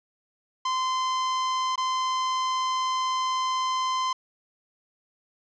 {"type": "tone with dropouts", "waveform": "45% pulse", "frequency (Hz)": 1034, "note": "C6", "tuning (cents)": -21, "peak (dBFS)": -24, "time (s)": [0.65, 4.13], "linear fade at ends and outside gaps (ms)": 5, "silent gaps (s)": [1.758, 1.777], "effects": ["resampled to 16000 Hz", "10-bit"]}